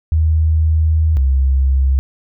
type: tone pair in turn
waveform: sine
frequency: 79.1 / 66.84 Hz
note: D#2 / C2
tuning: +29 / +38 cents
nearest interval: minor third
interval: 291 cents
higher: first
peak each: -10 dBFS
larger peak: neither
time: 0.12-1.17 / 1.17-1.99 s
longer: first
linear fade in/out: 0 ms
effects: none